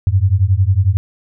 sine beating tone pair, 90.4 / 101.4 Hz, F#2 / G#2, -40 / -41 cents, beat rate 11 Hz, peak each -13 dBFS, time 0.07-0.97 s, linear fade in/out 0 ms, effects none

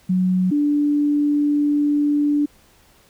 sine tone pair in turn, 184.2 / 292.4 Hz, F#3 / D4, -7 / -7 cents, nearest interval minor sixth, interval 800 cents, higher second, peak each -15 / -15 dBFS, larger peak neither, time 0.09-0.51 / 0.51-2.46 s, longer second, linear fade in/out 10 ms, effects pink hiss -54 dBFS RMS until 3.09 s

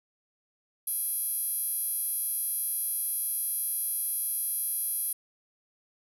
10% pulse tone with high-pass filter, 823 Hz, G#5, 16 cents flat, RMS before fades -31 dBFS, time 0.87-5.13 s, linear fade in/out 5 ms, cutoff 11000 Hz, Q 8.9, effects none

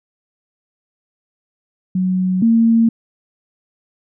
sine tone pair in turn, 185 / 228.3 Hz, F#3 / A#3, 0 / -36 cents, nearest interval major third, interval 364 cents, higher second, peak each -14 / -9 dBFS, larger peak second, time 1.95-2.42 / 2.42-2.89 s, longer neither, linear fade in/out 5 ms, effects none

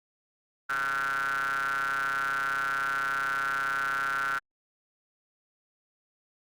square ring-modulated tone, 67.8 Hz, C#2, 38 cents flat, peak -25 dBFS, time 0.69-4.39 s, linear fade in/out 10 ms, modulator 1440 Hz, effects Opus 48 kbps

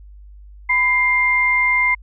sine tone pair together, 991.1 / 2100 Hz, B5 / C7, +6 / +6 cents, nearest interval octave + minor second, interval 1300 cents, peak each -21 / -14 dBFS, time 0.69-1.95 s, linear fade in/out 10 ms, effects added 50 Hz sine -38 dBFS peak until 2.02 s

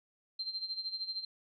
sine tone with tremolo, 4146 Hz, C8, 17 cents flat, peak -33 dBFS, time 0.39-1.25 s, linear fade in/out 5 ms, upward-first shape sine, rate 13 Hz, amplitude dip 75%, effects none

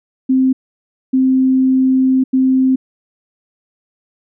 sine tone bursts at uneven times, 261.2 Hz, C4, 3 cents flat, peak -9 dBFS, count 3, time 0.29-0.53 / 1.13-2.24 / 2.33-2.76 s, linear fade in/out 10 ms, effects none

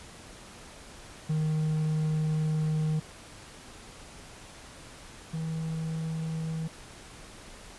triangle tone pair in turn, 155.56 / 160.67 Hz, D#3 / E3, 0 / -44 cents, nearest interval minor second, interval 56 cents, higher second, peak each -23 / -28 dBFS, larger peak first, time 1.29-3 / 5.33-6.68 s, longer first, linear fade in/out 10 ms, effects pink hiss -48 dBFS RMS until 7.78 s + resampled to 24000 Hz

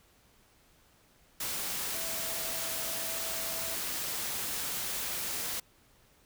sine tone in noise, 657 Hz, E5, 6 cents flat, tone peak -45 dBFS, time 1.94-3.75 s, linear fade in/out 5 ms, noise white, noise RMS -35 dBFS, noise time 1.4-5.6 s, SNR -13 dB, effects pink hiss -64 dBFS RMS until 6.25 s

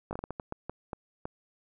slowing click train, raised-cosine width 1 ms, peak -21 dBFS, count 11, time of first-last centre 0.11-1.255 s, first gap 19 ms, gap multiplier 1.37, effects none

